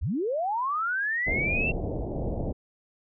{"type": "linear sweep", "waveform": "sine", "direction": "up", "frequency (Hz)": [43.88, 2734], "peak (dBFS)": -25, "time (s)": [0.01, 1.72], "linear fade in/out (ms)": 20}
{"type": "low-pass noise", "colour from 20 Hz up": "pink", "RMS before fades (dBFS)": -30, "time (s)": [1.26, 2.53], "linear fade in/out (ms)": 20, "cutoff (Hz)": 730, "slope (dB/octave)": 48}
{"effects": []}